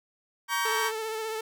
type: chord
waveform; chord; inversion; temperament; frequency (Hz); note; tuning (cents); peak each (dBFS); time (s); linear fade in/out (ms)
30% pulse; G diminished; first; just; 940.8 / 1128.9 / 1568; Bb5 / Db6 / G6; +16 / +31 / 0; -28; 0.48-0.92; 50
type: tone with vibrato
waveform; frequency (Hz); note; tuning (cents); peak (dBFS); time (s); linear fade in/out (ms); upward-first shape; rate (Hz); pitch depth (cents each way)
sawtooth; 440.6; A4; +2; -27; 0.65-1.41; 5; sine; 15; 29
effects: none